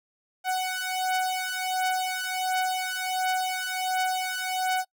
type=beating tone pair; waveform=sawtooth; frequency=744 / 745.4 Hz; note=F#5 / F#5; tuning=+9 / +13 cents; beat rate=1.4 Hz; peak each=-25 dBFS; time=0.44-4.85 s; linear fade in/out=50 ms; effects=noise-tail reverb RT60 0.1 s tail -25 dB re dry